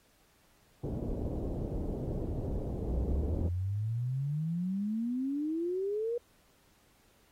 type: low-pass noise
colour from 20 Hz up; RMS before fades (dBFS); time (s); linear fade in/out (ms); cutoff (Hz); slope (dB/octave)
pink; -35; 0.83-3.49; 10; 530; 24
type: exponential sweep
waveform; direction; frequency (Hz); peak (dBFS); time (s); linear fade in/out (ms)
sine; up; 58.4 to 485; -30; 2.88-6.18; 5
effects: pink hiss -67 dBFS RMS until 7.31 s + AAC 48 kbps